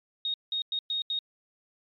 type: tone bursts at uneven times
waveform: sine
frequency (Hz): 3728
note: A#7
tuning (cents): -1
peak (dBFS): -27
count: 5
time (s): 0.25-0.34 / 0.52-0.62 / 0.72-0.79 / 0.9-1.02 / 1.1-1.19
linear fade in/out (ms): 2
effects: MP3 48 kbps